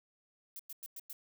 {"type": "noise bursts", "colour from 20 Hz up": "violet", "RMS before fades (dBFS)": -45, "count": 5, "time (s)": [0.56, 1.13], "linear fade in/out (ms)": 2, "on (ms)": 34, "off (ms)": 100, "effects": []}